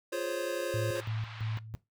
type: chord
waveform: square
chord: Db major seventh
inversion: first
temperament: equal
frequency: 349.2 / 415.3 / 523.3 / 554.4 Hz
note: F4 / Ab4 / C5 / Db5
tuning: 0 / 0 / 0 / 0 cents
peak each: -38 / -43 / -37 / -37 dBFS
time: 0.12-1.01 s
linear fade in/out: 10 ms
type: tone with tremolo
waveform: sine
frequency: 110.1 Hz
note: A2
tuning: 2 cents sharp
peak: -31 dBFS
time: 0.74-1.75 s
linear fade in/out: 0 ms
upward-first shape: square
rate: 3 Hz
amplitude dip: 75%
type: band-pass noise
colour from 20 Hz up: pink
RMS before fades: -48 dBFS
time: 0.95-1.59 s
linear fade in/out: 2 ms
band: 880 to 3800 Hz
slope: 24 dB/octave
effects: noise-tail reverb RT60 0.2 s tail -18 dB re dry